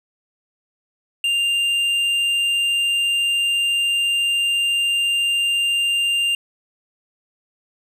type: tone with tanh clipping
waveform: sine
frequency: 2794 Hz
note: F7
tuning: in tune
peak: -18 dBFS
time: 1.24-6.35 s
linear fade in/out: 2 ms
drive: 7 dB
effects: none